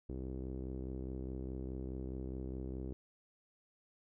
sawtooth tone with low-pass filter, 64.8 Hz, C2, 16 cents flat, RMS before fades -42 dBFS, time 0.09-2.93 s, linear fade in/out 0 ms, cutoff 370 Hz, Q 2.9, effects none

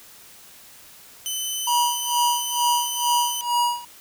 15% pulse tone, 3033 Hz, F#7, 42 cents sharp, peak -18 dBFS, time 1.26-3.41 s, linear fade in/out 0 ms
square tone with tremolo, 961 Hz, B5, 48 cents flat, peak -18 dBFS, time 1.67-3.85 s, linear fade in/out 5 ms, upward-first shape sine, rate 2.2 Hz, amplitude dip 90%
effects white hiss -47 dBFS RMS until 4 s

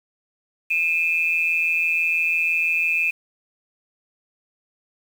sine tone pair together, 2443 / 2609 Hz, D#7 / E7, -32 / -18 cents, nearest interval minor second, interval 114 cents, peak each -21 dBFS, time 0.7-3.11 s, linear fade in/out 10 ms, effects 7-bit

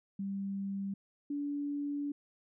sine tone pair in turn, 196.8 / 287.7 Hz, G3 / D4, +7 / -36 cents, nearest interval perfect fifth, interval 657 cents, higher second, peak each -34 / -33 dBFS, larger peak second, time 0.19-0.94 / 1.3-2.12 s, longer second, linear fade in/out 5 ms, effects none

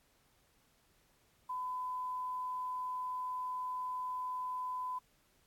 sine tone with quantisation, 1007 Hz, B5, 33 cents sharp, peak -36 dBFS, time 1.49-4.99 s, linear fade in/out 10 ms, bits 11, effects pink hiss -71 dBFS RMS until 5.46 s + AAC 64 kbps

